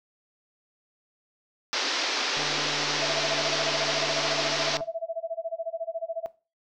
white band-pass noise, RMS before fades -28 dBFS, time 1.73-4.77 s, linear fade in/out 0 ms, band 250 to 5700 Hz, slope 48 dB/octave
click train, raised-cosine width 1 ms, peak -24 dBFS, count 357, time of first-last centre 2.37-4.808 s, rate 146 Hz
sine tone with tremolo, 660 Hz, E5, 2 cents sharp, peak -25 dBFS, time 3.02-6.26 s, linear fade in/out 0 ms, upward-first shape sine, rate 14 Hz, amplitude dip 95%
effects noise-tail reverb RT60 0.3 s tail -18 dB re dry

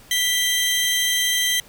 sawtooth tone pair together, 1975.5 / 3156 Hz, B6 / G7, 0 / +11 cents, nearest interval minor sixth, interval 811 cents, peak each -19 / -17 dBFS, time 0.11-1.6 s, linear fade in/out 2 ms, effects pink hiss -48 dBFS RMS until 1.68 s

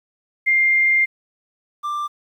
sine / triangle tone pair in turn, 2107 / 1182.5 Hz, C7 / D6, +12 / +12 cents, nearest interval minor seventh, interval 1000 cents, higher first, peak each -13 / -20 dBFS, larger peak first, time 0.46-1.06 / 1.83-2.08 s, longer first, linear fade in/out 20 ms, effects 9-bit

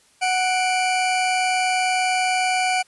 40% pulse tone pair together, 740 / 2349 Hz, F#5 / D7, 0 / 0 cents, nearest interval octave + minor sixth, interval 2000 cents, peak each -19 / -23 dBFS, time 0.21-2.83 s, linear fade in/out 20 ms, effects white hiss -57 dBFS RMS until 2.87 s + resampled to 24000 Hz

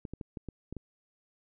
clicks, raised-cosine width 3 ms, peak -26 dBFS, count 7, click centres 0.052 / 0.136 / 0.212 / 0.372 / 0.487 / 0.726 / 0.767 s, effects none

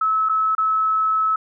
sine tone with dropouts, 1297 Hz, E6, 28 cents flat, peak -16 dBFS, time 0.01-1.36 s, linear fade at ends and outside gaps 5 ms, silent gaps 0.289-0.294 / 0.551-0.58 s, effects none

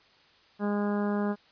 harmonic tone, 205.3 Hz, G#3, 20 cents flat, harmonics 1 / 2 / 3 / 4 / 5 / 6 / 7 / 8, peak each -27 / -33 / -37 / -39 / -41 / -43 / -44 / -45 dBFS, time 0.59-1.36 s, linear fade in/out 50 ms, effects white hiss -60 dBFS RMS until 1.51 s + resampled to 11025 Hz

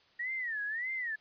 sine tone with vibrato, 1864.7 Hz, A#6, in tune, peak -33 dBFS, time 0.19-1.16 s, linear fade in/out 10 ms, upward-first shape sine, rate 1.7 Hz, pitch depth 200 cents each way, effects white hiss -65 dBFS RMS until 1.2 s + resampled to 11025 Hz

